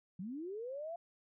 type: linear sweep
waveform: sine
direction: up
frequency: 169.2 to 695 Hz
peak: -40 dBFS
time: 0.19-0.96 s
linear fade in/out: 5 ms
effects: none